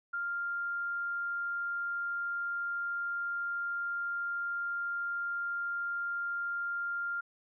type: tone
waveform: sine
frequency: 1396.9 Hz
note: F6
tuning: in tune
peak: -32 dBFS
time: 0.13-7.21 s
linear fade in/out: 10 ms
effects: none